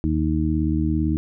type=harmonic tone; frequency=77.78 Hz; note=D#2; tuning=in tune; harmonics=1 / 2 / 3 / 4; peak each=-23 / -25 / -26 / -23 dBFS; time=0.04-1.17 s; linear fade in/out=0 ms; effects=none